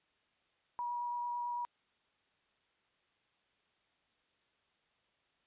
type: tone with vibrato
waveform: sine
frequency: 963 Hz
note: B5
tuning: 44 cents flat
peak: -35 dBFS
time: 0.79-1.65 s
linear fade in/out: 0 ms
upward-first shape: sine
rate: 9 Hz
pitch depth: 9 cents each way
effects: white hiss -75 dBFS RMS until 5.46 s + resampled to 8000 Hz